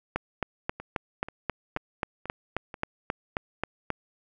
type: two click trains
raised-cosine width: 0.5 ms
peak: -12 / -23 dBFS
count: 15 / 5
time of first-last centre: 0.16-3.903 / 0.8-2.742 s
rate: 3.74 / 2.06 Hz
effects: none